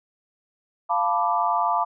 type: chord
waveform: sine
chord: B half-diminished seventh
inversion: second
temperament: equal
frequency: 698.5 / 880 / 987.8 / 1174.7 Hz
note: F5 / A5 / B5 / D6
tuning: 0 / 0 / 0 / 0 cents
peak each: -25 dBFS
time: 0.89-1.85 s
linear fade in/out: 20 ms
effects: none